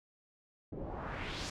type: noise with low-pass filter sweep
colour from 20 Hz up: pink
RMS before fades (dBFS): -41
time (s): 0.72-1.5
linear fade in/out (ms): 5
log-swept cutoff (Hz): 360 to 6700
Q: 1.8
effects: none